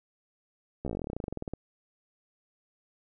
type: slowing click train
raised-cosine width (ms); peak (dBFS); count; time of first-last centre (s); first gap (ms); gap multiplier
2; -21; 23; 0.85-1.536; 14; 1.07
effects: none